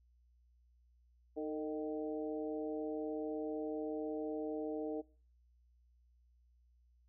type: harmonic tone with a mistuned harmonic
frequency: 154.6 Hz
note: D#3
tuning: 11 cents flat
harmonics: 2 / 3 / 4 / 5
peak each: -41 / -40 / -45 / -51 dBFS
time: 1.36-5.02 s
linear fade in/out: 20 ms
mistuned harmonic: 3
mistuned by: -40 cents
effects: noise-tail reverb RT60 0.4 s tail -22 dB re dry + added 60 Hz sine -66 dBFS peak until 7.08 s

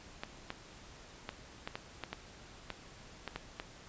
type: clicks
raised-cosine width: 0.3 ms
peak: -22 dBFS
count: 11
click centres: 0.235 / 0.504 / 1.291 / 1.675 / 1.755 / 2.037 / 2.13 / 2.703 / 3.277 / 3.36 / 3.599 s
effects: pink hiss -54 dBFS RMS until 3.88 s + resampled to 16000 Hz

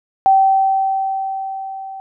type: tone with level ramp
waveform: sine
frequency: 773 Hz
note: G5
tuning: 24 cents flat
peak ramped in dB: -7 to -28 dBFS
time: 0.26-2 s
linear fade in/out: 0 ms
effects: none

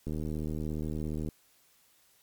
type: click train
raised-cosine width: 3 ms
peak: -23 dBFS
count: 95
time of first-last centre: 0.07-1.288 s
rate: 77.2 Hz
effects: white hiss -65 dBFS RMS until 2.22 s + MP3 96 kbps

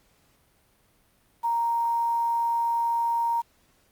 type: tone with quantisation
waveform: sine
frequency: 932.3 Hz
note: A#5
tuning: in tune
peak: -22 dBFS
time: 1.43-3.42 s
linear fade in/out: 20 ms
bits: 8
effects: pink hiss -64 dBFS RMS until 3.91 s + Opus 48 kbps

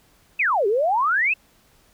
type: exponential two-way sweep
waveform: sine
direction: down then up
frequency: 2700 to 383.7 to 2700 Hz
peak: -17 dBFS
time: 0.39-1.34 s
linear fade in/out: 10 ms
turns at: 0.67 s
effects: pink hiss -58 dBFS RMS until 1.93 s

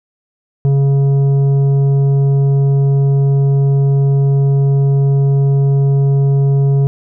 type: tone with tanh clipping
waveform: sine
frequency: 138.59 Hz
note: C#3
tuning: in tune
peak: -10 dBFS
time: 0.65-6.87 s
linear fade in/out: 0 ms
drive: 8 dB
effects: none

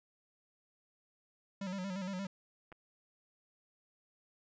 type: tone with vibrato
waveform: square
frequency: 190 Hz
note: F#3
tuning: 46 cents sharp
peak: -38 dBFS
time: 1.61-2.27 s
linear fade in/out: 5 ms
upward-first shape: square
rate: 8.6 Hz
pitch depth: 68 cents each way
type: clicks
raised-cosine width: 0.5 ms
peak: -38 dBFS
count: 2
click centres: 2.719 / 2.725 s
effects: resampled to 16000 Hz + 13-bit

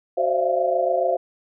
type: tone cluster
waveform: sine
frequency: 374 / 527 / 597 / 664 / 691 Hz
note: F#4 / C5 / D5 / E5 / F5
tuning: +19 / +12 / +28 / +12 / -19 cents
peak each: -28 / -22 / -30 / -25 / -23 dBFS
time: 0.17-1.17 s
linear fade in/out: 10 ms
effects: none

